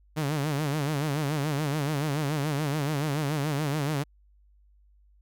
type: tone with vibrato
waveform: sawtooth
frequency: 147 Hz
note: D3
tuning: 2 cents sharp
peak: -22 dBFS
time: 0.16-4.04 s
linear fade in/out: 20 ms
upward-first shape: sine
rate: 7 Hz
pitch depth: 120 cents each way
effects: added 50 Hz sine -57 dBFS peak until 5.21 s